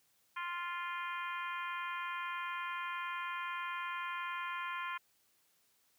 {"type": "harmonic tone", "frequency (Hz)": 348.8, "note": "F4", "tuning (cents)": -2, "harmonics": [3, 4, 5, 6, 7, 8, 9], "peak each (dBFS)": [-40, -44, -46, -48, -47, -58, -53], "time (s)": [0.36, 4.98], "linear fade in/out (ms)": 10, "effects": ["white hiss -73 dBFS RMS until 5.98 s", "high-pass 60 Hz 12 dB/octave"]}